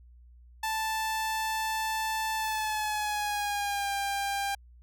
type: tone with pitch glide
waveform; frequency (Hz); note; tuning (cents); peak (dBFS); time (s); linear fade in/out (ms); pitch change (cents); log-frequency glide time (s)
sawtooth; 880 to 797.7; A5 to G5; 0 to +30; -25; 0.63-4.55; 5; -170; 2.36-3.92
effects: added 60 Hz sine -51 dBFS peak until 4.82 s